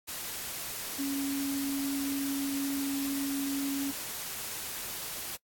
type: tone in noise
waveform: sine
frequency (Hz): 277.2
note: C#4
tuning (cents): 0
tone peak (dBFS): -30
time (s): 0.98-3.92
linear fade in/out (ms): 20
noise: white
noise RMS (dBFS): -38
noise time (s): 0.07-5.37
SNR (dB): +5
effects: noise-tail reverb RT60 0.1 s tail -25 dB re dry + AAC 64 kbps